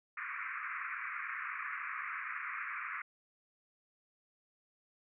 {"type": "band-pass noise", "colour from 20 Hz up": "pink", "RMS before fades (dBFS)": -41, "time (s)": [0.17, 3.02], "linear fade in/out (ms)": 5, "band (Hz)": [1100, 2400], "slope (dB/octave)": 96, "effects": []}